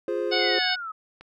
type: chord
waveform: triangle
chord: F minor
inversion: none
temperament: equal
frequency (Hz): 349.2 / 415.3 / 523.3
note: F4 / Ab4 / C5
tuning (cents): 0 / 0 / 0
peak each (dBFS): -27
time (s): 0.08-0.59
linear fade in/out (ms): 2
type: harmonic tone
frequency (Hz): 736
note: F#5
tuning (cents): -9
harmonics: 1 / 2 / 3 / 4 / 5 / 6 / 7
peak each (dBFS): -30 / -30 / -30 / -30 / -30 / -30 / -30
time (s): 0.31-0.76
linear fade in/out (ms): 20
type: exponential sweep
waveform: sine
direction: down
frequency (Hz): 2278 to 1257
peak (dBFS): -31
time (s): 0.34-0.92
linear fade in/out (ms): 10
type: click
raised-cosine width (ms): 0.3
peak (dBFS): -29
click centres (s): 1.21
effects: none